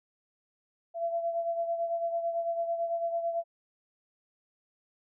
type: beating tone pair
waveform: sine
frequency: 674 / 683 Hz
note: E5 / F5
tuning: +38 / -39 cents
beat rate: 9 Hz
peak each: -29 / -37 dBFS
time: 0.94-3.44 s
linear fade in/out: 50 ms
effects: none